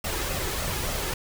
pink noise with flanger, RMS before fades -29 dBFS, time 0.04-1.14 s, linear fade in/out 5 ms, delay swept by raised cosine 1.5 to 2.41 ms, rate 3.4 Hz, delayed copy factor +0.5, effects none

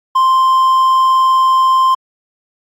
triangle tone, 1046.5 Hz, C6, in tune, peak -6 dBFS, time 0.15-1.95 s, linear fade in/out 10 ms, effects AAC 64 kbps

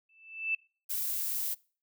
sine tone with exponential growth, 2644 Hz, E7, 5 cents sharp, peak -25 dBFS, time 0.09-0.55 s, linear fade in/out 5 ms, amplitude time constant 98 ms
violet noise, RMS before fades -33 dBFS, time 0.89-1.55 s, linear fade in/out 20 ms
effects noise-tail reverb RT60 0.4 s tail -24 dB re dry

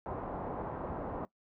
white low-pass noise, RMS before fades -39 dBFS, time 0.06-1.25 s, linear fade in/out 0 ms, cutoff 940 Hz, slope 24 dB/octave, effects noise-tail reverb RT60 0.1 s tail -19 dB re dry

